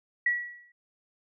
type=tone with exponential decay; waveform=sine; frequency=1933 Hz; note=B6; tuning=38 cents flat; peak=-20 dBFS; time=0.26-0.72 s; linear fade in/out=5 ms; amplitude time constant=99 ms; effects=none